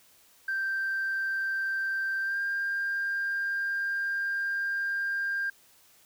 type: tone with pitch glide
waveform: sine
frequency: 1568 to 1597.3 Hz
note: G6 to G6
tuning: 0 to +32 cents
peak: -26 dBFS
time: 0.48-5.5 s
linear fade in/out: 5 ms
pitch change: +32 cents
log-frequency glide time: 2.22-2.38 s
effects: tanh soft clip ceiling -24 dBFS + white hiss -60 dBFS RMS until 6.05 s